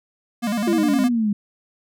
square tone with vibrato, 220 Hz, A3, in tune, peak -21 dBFS, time 0.42-1.09 s, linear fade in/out 20 ms, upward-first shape square, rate 9.7 Hz, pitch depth 130 cents each way
sine exponential sweep, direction down, 351.4 to 200.6 Hz, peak -17 dBFS, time 0.67-1.33 s, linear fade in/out 5 ms
effects none

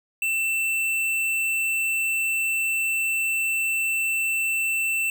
triangle tone with hard clipping, 2675 Hz, E7, 25 cents sharp, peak -23 dBFS, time 0.22-5.1 s, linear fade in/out 2 ms, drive 17 dB, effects none

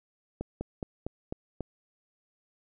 slowing click train, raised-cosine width 2 ms, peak -20 dBFS, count 6, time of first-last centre 0.41-1.607 s, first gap 200 ms, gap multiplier 1.09, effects none

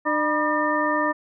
harmonic tone with a mistuned harmonic, 301.5 Hz, D4, 46 cents sharp, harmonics 1 / 2 / 3 / 4 / 6, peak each -26 / -26 / -26 / -26 / -26 dBFS, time 0.05-1.13 s, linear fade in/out 20 ms, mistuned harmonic 3, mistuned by +120 cents, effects none

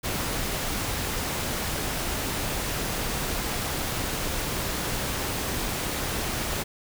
pink noise, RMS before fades -29 dBFS, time 0.03-6.64 s, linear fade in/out 20 ms, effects none

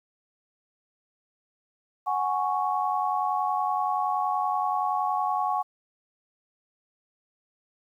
sine chord, F# suspended second, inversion none, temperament equal, 740 / 830.6 / 1108.7 Hz, F#5 / G#5 / C#6, 0 / 0 / 0 cents, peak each -28 dBFS, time 2.06-5.63 s, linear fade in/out 20 ms, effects 10-bit

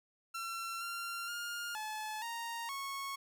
sawtooth tone with pitch steps, 1355 / 1380 / 1413 / 861 / 930 / 1101 Hz, E6 / F6 / F6 / A5 / A#5 / C#6, +47 / -21 / +20 / -38 / -4 / -12 cents, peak -35 dBFS, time 0.34-3.16 s, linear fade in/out 10 ms, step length 470 ms, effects none

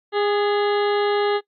harmonic tone with a mistuned harmonic, 410.4 Hz, G#4, 21 cents flat, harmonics 1 / 2 / 3 / 4 / 5 / 7 / 8 / 9 / 10, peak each -19 / -25 / -29 / -31 / -33 / -36 / -37 / -38 / -39 dBFS, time 0.12-1.41 s, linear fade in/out 50 ms, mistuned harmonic 4, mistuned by +43 cents, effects noise-tail reverb RT60 0.1 s tail -22 dB re dry + Opus 48 kbps

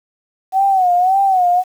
sine tone with vibrato, 747 Hz, F#5, 16 cents sharp, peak -10 dBFS, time 0.52-1.64 s, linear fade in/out 50 ms, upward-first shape sine, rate 1.8 Hz, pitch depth 98 cents each way, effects 7-bit

